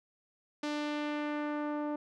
sawtooth tone with low-pass filter sweep, 296.8 Hz, D4, 18 cents sharp, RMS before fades -35 dBFS, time 0.63-1.96 s, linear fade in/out 5 ms, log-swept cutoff 5300 to 900 Hz, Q 1.1, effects none

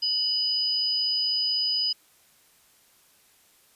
sine tone pair together, 2960 / 4978 Hz, F#7 / D#8, 0 / 0 cents, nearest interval major sixth, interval 900 cents, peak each -33 / -23 dBFS, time 0.02-1.93 s, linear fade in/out 10 ms, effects white hiss -60 dBFS RMS until 3.75 s + resampled to 32000 Hz

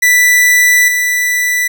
45% pulse tone with level steps, 1975.5 Hz, B6, in tune, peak -6 / -11 dBFS, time 0.02-1.68 s, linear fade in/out 10 ms, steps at 0.88 s, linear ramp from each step 2 ms, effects none

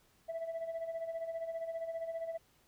sine tone with tremolo, 659.3 Hz, E5, in tune, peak -32 dBFS, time 0.28-2.38 s, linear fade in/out 20 ms, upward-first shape sine, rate 15 Hz, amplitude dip 70%, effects tanh soft clip ceiling -34 dBFS + pink hiss -69 dBFS RMS until 2.67 s

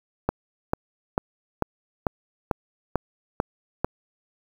click train, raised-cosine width 1 ms, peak -7 dBFS, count 9, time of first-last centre 0.29-3.846 s, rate 2.25 Hz, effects 7-bit

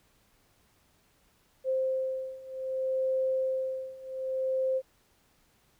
sine beating tone pair, 523.3 / 523.94 Hz, C5 / C5, 0 / +2 cents, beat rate 0.64 Hz, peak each -32 / -30 dBFS, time 1.64-4.82 s, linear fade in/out 50 ms, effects pink hiss -67 dBFS RMS until 5.79 s

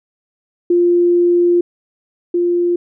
sine tone pair in turn, 349.2 / 349.2 Hz, F4 / F4, 0 / 0 cents, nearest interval unison, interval 0 cents, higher neither, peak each -9 / -12 dBFS, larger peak first, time 0.7-1.61 / 2.34-2.76 s, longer first, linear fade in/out 5 ms, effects none

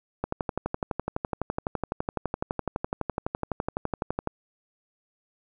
click train, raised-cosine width 1 ms, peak -13 dBFS, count 49, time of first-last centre 0.24-4.274 s, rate 11.9 Hz, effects none

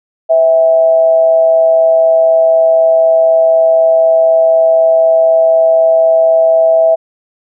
sine tone with amplitude modulation, 653 Hz, E5, 17 cents flat, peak -3 dBFS, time 0.29-6.96 s, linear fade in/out 20 ms, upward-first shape sine, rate 144 Hz, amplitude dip 45%, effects none

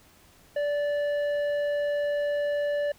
sine tone with tanh clipping, 582 Hz, D5, 16 cents flat, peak -26 dBFS, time 0.56-2.92 s, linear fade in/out 5 ms, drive 9 dB, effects pink hiss -57 dBFS RMS until 2.98 s

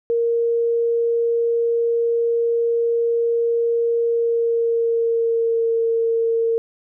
sine tone with pitch glide, 466.2 to 457.7 Hz, A#4 to A#4, 0 to -32 cents, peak -16 dBFS, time 0.1-6.58 s, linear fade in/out 0 ms, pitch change -32 cents, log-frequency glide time 4.03-5.74 s, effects none

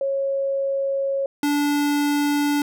sine / square tone pair in turn, 548 / 290.3 Hz, C#5 / D4, -20 / -20 cents, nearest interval major seventh, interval 1100 cents, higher first, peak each -20 / -19 dBFS, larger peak second, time 0.01-1.26 / 1.43-2.62 s, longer first, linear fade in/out 2 ms, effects none

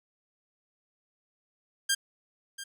10% pulse tone with echo, 1600 Hz, G6, 35 cents sharp, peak -15 dBFS, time 1.89-1.95 s, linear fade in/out 10 ms, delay 690 ms, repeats 1, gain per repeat -14 dB, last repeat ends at 2.64 s, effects none

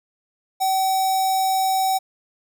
square tone with notch filter, 764 Hz, G5, 45 cents flat, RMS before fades -20 dBFS, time 0.6-1.99 s, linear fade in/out 20 ms, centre 1900 Hz, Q 0.5, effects none

